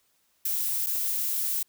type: noise with dropouts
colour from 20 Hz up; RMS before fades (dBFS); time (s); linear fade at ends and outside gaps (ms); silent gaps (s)
violet; -28; 0.45-1.63; 5; 0.863-0.867
effects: white hiss -69 dBFS RMS until 1.68 s